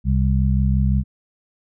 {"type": "harmonic tone", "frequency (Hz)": 65.8, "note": "C2", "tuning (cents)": 10, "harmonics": [1, 2, 3], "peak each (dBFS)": [-17, -20, -22], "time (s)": [0.04, 1.04], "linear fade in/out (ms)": 50, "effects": []}